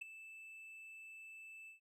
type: tone with ADSR envelope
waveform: triangle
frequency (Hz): 2637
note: E7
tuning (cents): 0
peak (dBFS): -37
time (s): 0.01-1.8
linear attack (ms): 11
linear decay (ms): 6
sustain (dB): -13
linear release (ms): 120
effects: none